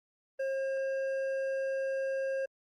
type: tone with hard clipping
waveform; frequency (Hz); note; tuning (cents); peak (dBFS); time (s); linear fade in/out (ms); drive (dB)
sine; 537; C5; +45; -32; 0.39-2.46; 10; 7
effects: Opus 24 kbps